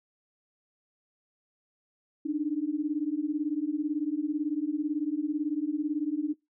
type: beating tone pair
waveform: sine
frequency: 290 / 308 Hz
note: D4 / D#4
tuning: -22 / -17 cents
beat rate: 18 Hz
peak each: -30 dBFS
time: 2.25-6.34 s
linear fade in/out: 10 ms
effects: noise-tail reverb RT60 0.2 s tail -23 dB re dry